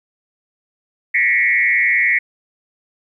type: tone with frequency modulation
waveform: sine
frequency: 2055 Hz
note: C7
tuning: 32 cents flat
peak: -12 dBFS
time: 1.14-2.19 s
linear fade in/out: 10 ms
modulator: 110 Hz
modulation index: 1.9
effects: 9-bit